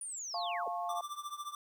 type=linear sweep; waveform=sine; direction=down; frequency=9600 to 371.3 Hz; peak=-39 dBFS; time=0.01-0.68 s; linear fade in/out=2 ms
type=chord; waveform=sine; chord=F augmented; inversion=none; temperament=just; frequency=698.5 / 873.1 / 1091.3 Hz; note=F5 / A5 / C#6; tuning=0 / -14 / -27 cents; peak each=-36 / -42 / -40 dBFS; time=0.34-1.01 s; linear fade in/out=2 ms
type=tone with tremolo; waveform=square; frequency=1178 Hz; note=D6; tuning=5 cents sharp; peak=-37 dBFS; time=0.89-1.55 s; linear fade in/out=2 ms; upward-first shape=triangle; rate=14 Hz; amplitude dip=90%
effects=11-bit